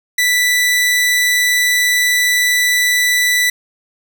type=tone; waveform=sawtooth; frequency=1975.5 Hz; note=B6; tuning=in tune; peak=-8 dBFS; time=0.18-3.5 s; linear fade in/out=5 ms; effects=none